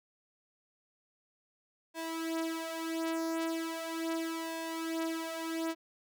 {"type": "tone with flanger", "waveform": "sawtooth", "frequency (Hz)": 326.9, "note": "E4", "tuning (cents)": -14, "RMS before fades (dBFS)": -36, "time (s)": [1.94, 5.75], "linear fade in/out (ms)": 50, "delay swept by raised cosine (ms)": [1.9, 6.3], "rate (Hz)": 0.38, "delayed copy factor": 0.75, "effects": []}